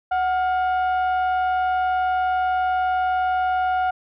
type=tone pair together; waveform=sine; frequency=740.2 / 1412 Hz; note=F#5 / F6; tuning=0 / +19 cents; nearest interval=major seventh; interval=1119 cents; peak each=-17 / -25 dBFS; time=0.11-3.91 s; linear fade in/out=10 ms; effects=tanh soft clip ceiling -16 dBFS